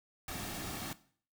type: noise with comb filter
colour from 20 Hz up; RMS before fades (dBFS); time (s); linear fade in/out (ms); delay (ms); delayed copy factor
pink; -41; 0.28-0.93; 2; 2; -0.5
effects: noise-tail reverb RT60 0.5 s tail -17 dB re dry